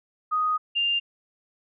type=tone pair in turn; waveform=sine; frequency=1246 / 2797 Hz; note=D#6 / F7; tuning=+2 / +2 cents; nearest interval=octave + major second; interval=1400 cents; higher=second; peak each=-21 dBFS; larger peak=neither; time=0.31-0.58 / 0.75-1 s; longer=first; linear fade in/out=20 ms; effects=none